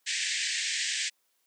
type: band-pass noise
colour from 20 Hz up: pink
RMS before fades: -31 dBFS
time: 0.06-1.1 s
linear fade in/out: 20 ms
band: 1700 to 8400 Hz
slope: 96 dB/octave
effects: white hiss -73 dBFS RMS until 1.46 s + high-pass 300 Hz 12 dB/octave

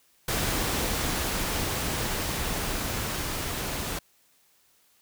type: noise with level ramp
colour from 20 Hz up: pink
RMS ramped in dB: -27 to -32 dBFS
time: 0.28-3.99 s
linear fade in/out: 5 ms
effects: white hiss -64 dBFS RMS until 5.01 s

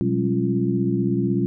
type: tone cluster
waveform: sine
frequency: 124.6 / 185.7 / 201.8 / 276.1 / 345.8 Hz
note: B2 / F#3 / G#3 / C#4 / F4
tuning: +16 / +7 / -49 / -7 / -17 cents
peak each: -25 dBFS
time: 0.01-1.46 s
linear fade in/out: 0 ms
effects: none

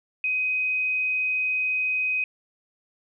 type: tone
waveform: sine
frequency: 2514 Hz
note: D#7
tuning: 17 cents sharp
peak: -22 dBFS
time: 0.24-2.24 s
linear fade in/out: 2 ms
effects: none

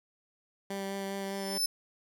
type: tone with vibrato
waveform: 15% pulse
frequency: 196 Hz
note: G3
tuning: in tune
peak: -28 dBFS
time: 0.7-1.58 s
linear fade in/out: 5 ms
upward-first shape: sine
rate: 4.9 Hz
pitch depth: 11 cents each way
type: tone with exponential growth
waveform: sawtooth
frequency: 5274 Hz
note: E8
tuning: in tune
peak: -22 dBFS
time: 1.21-1.66 s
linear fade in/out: 5 ms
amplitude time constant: 97 ms
effects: none

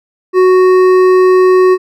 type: tone with hard clipping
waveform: triangle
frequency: 370 Hz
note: F#4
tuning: in tune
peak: -6 dBFS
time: 0.33-1.78 s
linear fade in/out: 50 ms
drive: 13 dB
effects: none

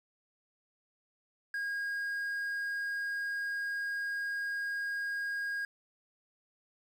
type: tone with quantisation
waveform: triangle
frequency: 1631 Hz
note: G#6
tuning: 32 cents flat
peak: -31 dBFS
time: 1.54-5.65 s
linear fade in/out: 2 ms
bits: 10
effects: none

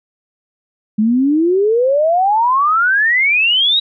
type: exponential sweep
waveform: sine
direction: up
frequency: 207.7 to 3883 Hz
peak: -10 dBFS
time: 0.98-3.8 s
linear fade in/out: 10 ms
effects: none

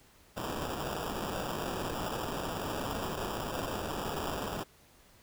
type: noise with sample-and-hold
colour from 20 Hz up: violet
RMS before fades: -36 dBFS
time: 0.36-4.64 s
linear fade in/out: 20 ms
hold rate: 2100 Hz
effects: pink hiss -61 dBFS RMS until 5.22 s

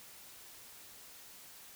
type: silence
effects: white hiss -54 dBFS RMS until 1.75 s

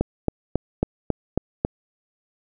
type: click train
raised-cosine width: 2 ms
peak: -6 dBFS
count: 7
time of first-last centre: 0.01-1.649 s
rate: 3.66 Hz
effects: none

